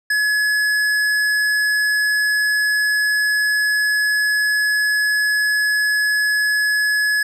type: tone with hard clipping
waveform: sine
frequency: 1697 Hz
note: G#6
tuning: 37 cents sharp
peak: -17 dBFS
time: 0.1-7.23 s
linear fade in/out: 5 ms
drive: 12 dB
effects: none